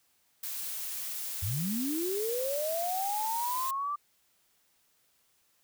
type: noise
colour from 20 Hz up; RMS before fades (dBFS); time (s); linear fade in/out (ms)
blue; -37; 0.43-3.71; 5
type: linear sweep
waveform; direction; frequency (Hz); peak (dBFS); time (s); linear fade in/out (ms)
sine; up; 82.41 to 1183; -30; 1.42-3.96; 10
effects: white hiss -70 dBFS RMS until 5.63 s